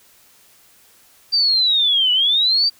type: linear two-way sweep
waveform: sine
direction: down then up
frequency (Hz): 4706 to 2920 to 4706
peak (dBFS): -13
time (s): 1.32-2.7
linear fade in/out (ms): 20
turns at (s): 2.12
effects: white hiss -52 dBFS RMS until 2.79 s